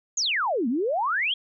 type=exponential two-way sweep; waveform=sine; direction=down then up; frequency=7040 to 220 to 3375 Hz; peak=-22 dBFS; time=0.17-1.34 s; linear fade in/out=5 ms; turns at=0.68 s; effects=none